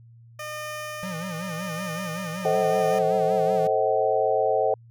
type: tone with tremolo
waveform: 15% pulse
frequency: 607 Hz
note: D#5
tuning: 43 cents flat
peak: -25 dBFS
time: 0.39-2.99 s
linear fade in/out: 5 ms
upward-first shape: sine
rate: 0.83 Hz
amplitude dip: 30%
type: tone with vibrato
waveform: square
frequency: 174.61 Hz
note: F3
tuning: in tune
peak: -32 dBFS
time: 1.03-3.67 s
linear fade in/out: 0 ms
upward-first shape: sine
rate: 5.3 Hz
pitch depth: 150 cents each way
type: chord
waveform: sine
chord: A diminished seventh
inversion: none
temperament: just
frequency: 440 / 528 / 633.6 / 760.3 Hz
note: A4 / C5 / Eb5 / Gb5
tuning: 0 / +16 / +31 / +47 cents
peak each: -25 dBFS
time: 2.45-4.74 s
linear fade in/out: 2 ms
effects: added 116 Hz sine -47 dBFS peak until 4.9 s